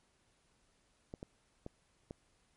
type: clicks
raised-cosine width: 2 ms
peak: -30 dBFS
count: 4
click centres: 1.139 / 1.229 / 1.664 / 2.109 s
effects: pink hiss -73 dBFS RMS until 2.56 s + MP3 48 kbps